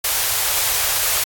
white band-stop noise, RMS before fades -19 dBFS, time 0.04-1.24 s, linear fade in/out 5 ms, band 110 to 470 Hz, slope 24 dB/octave, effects AAC 64 kbps

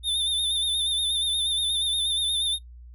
square tone with vibrato, 3600 Hz, A7, 39 cents sharp, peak -23 dBFS, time 0.03-2.59 s, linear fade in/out 50 ms, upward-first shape sine, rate 8.4 Hz, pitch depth 54 cents each way, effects noise-tail reverb RT60 0.1 s tail -21 dB re dry + added 60 Hz sine -42 dBFS peak until 2.94 s

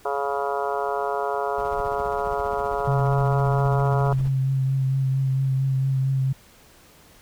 harmonic tone, 140.1 Hz, C#3, 19 cents sharp, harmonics 3 / 4 / 5 / 6 / 7 / 8 / 9 / 10, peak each -28 / -31 / -28 / -35 / -30 / -36 / -34 / -37 dBFS, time 0.05-4.13 s, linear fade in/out 5 ms
brown noise with tremolo, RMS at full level -34 dBFS, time 1.58-4.29 s, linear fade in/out 0 ms, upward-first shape sine, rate 15 Hz, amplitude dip 70%
sine tone with vibrato, 133.6 Hz, C3, 36 cents sharp, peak -19 dBFS, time 2.87-6.33 s, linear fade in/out 10 ms, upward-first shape triangle, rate 4.4 Hz, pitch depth 24 cents each way
effects pink hiss -52 dBFS RMS until 7.21 s

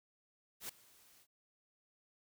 white noise with ADSR envelope, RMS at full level -42 dBFS, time 0.6-1.27 s, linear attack 91 ms, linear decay 4 ms, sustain -23 dB, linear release 57 ms, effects none

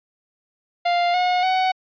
45% pulse tone with pitch steps, 699 / 723.2 / 748.3 Hz, F5 / F#5 / F#5, +1 / -40 / +19 cents, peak -17 dBFS, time 0.85-1.72 s, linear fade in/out 10 ms, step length 290 ms, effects resampled to 11025 Hz

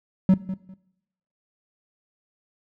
triangle tone with echo, 187.6 Hz, F#3, 24 cents sharp, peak -10 dBFS, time 0.29-0.34 s, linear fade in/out 2 ms, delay 200 ms, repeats 2, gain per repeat -14 dB, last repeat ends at 0.74 s, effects noise-tail reverb RT60 0.8 s tail -18 dB re dry

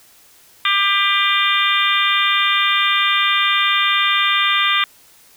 harmonic tone with a mistuned harmonic, 397.8 Hz, G4, 25 cents sharp, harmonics 3 / 4 / 5 / 6 / 7 / 8 / 9, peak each -19 / -24 / -21 / -21 / -25 / -23 / -20 dBFS, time 0.65-4.84 s, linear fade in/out 2 ms, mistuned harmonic 7, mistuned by +33 cents, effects white hiss -49 dBFS RMS until 5.36 s

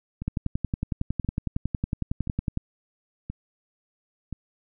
two click trains, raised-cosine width 5 ms, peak -13 / -20 dBFS, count 26 / 5, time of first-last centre 0.28-2.574 / 0.22-4.327 s, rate 10.9 / 0.974 Hz, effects none

